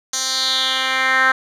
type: tone with band-pass filter sweep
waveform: 10% pulse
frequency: 262 Hz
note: C4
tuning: 2 cents sharp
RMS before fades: -18 dBFS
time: 0.13-1.32 s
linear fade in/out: 5 ms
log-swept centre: 6000 to 1600 Hz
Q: 3.4
effects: none